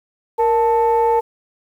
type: tone pair together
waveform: sine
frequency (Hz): 466.2 / 880.1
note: A#4 / A5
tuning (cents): 0 / 0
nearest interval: major seventh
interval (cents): 1100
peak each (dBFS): -14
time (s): 0.38-1.21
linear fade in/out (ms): 20
effects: tanh soft clip ceiling -8 dBFS + 8-bit